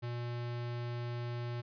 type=tone; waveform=square; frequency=120 Hz; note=B2; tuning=49 cents flat; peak=-37 dBFS; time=0.02-1.62 s; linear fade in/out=20 ms; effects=resampled to 11025 Hz